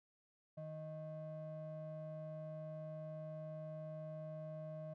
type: ring-modulated tone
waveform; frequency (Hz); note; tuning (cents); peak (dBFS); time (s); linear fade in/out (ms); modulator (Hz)
triangle; 234.3; A#3; +9; -40; 0.57-4.94; 10; 390
effects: none